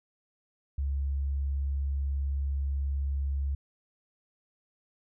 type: tone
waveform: sine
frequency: 69.3 Hz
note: C#2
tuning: in tune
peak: -27 dBFS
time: 0.78-3.55 s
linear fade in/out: 5 ms
effects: none